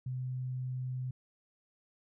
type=tone; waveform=sine; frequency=127.8 Hz; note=C3; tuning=40 cents flat; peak=-34 dBFS; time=0.06-1.11 s; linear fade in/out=5 ms; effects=none